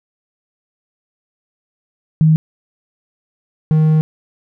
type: tone pair in turn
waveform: sine / triangle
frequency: 157.5 / 156.05 Hz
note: D#3 / D#3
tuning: +21 / +5 cents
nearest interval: unison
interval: 16 cents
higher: first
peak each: -7 dBFS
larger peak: neither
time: 2.21-2.36 / 3.71-4.01 s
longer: second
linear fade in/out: 0 ms
effects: none